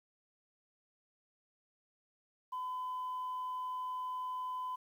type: tone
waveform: sine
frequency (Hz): 1011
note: B5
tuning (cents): +40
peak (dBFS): -35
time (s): 2.52-4.76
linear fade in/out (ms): 10
effects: tanh soft clip ceiling -34 dBFS + 11-bit